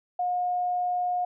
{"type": "tone", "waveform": "sine", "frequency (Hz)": 718, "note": "F5", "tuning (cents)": 48, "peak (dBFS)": -24, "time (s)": [0.19, 1.25], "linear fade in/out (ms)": 5, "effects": []}